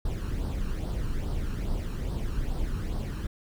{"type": "noise with flanger", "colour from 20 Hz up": "brown", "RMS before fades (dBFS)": -30, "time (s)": [0.05, 3.27], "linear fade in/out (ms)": 5, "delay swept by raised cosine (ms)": [0.21, 0.74], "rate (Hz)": 2.4, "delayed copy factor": 0.6, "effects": []}